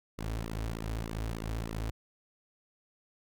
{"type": "tone with flanger", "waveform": "sawtooth", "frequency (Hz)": 55.2, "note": "A1", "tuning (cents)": 6, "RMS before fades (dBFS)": -36, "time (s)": [0.18, 1.91], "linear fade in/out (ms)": 10, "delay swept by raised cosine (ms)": [1.2, 5.8], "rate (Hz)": 3.3, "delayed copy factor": -0.85, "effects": []}